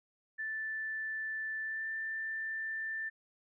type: tone with pitch glide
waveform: sine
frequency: 1760 to 1777.4 Hz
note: A6 to A6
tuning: 0 to +17 cents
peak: -35 dBFS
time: 0.38-3.1 s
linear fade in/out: 20 ms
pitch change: +17 cents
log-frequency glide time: 1.62-1.88 s
effects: none